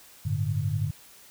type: chord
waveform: sine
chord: G suspended second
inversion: none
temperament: equal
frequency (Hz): 98 / 110 / 146.83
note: G2 / A2 / D3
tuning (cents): 0 / 0 / 0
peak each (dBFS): -29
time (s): 0.25-0.91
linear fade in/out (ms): 10
effects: white hiss -52 dBFS RMS until 1.3 s